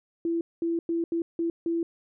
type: tone bursts at uneven times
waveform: sine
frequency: 335 Hz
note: E4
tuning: 28 cents sharp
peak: -24 dBFS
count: 6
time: 0.25-0.41 / 0.62-0.79 / 0.89-1.04 / 1.12-1.22 / 1.39-1.5 / 1.66-1.83 s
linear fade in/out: 2 ms
effects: none